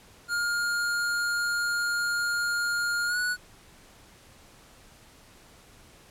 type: tone with pitch glide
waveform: square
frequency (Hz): 1415 to 1470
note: F6 to F#6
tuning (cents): +22 to -12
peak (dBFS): -26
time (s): 0.28-3.37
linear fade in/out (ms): 50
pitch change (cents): +66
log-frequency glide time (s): 3.06-3.18
effects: pink hiss -54 dBFS RMS until 6.1 s + low-pass 12000 Hz 12 dB/octave